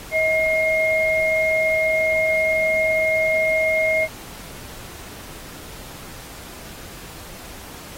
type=tone pair together; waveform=sine; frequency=636 / 2139 Hz; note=D#5 / C7; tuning=+38 / +38 cents; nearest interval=octave + major sixth; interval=2100 cents; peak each=-19 dBFS; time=0.11-4.08 s; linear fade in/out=50 ms; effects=pink hiss -39 dBFS RMS until 7.97 s + AAC 48 kbps